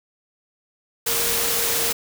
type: tone in noise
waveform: sine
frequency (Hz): 464.6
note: A#4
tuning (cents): -6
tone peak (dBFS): -31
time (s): 1.06-1.93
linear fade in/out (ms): 10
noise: white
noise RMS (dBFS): -22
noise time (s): 1.06-1.93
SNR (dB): -12
effects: none